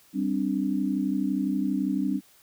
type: chord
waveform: sine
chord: G suspended fourth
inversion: none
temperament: equal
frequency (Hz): 196 / 261.6 / 293.7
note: G3 / C4 / D4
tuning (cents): 0 / 0 / 0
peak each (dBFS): -28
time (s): 0.13-2.21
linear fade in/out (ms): 50
effects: white hiss -58 dBFS RMS until 2.42 s